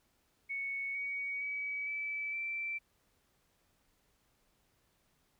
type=tone with pitch steps; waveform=sine; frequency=2217 / 2247 / 2277 / 2307 / 2338 Hz; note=C#7 / C#7 / C#7 / D7 / D7; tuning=0 / +23 / +46 / -31 / -8 cents; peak=-35 dBFS; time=0.49-2.79 s; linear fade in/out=20 ms; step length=460 ms; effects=pink hiss -74 dBFS RMS until 5.39 s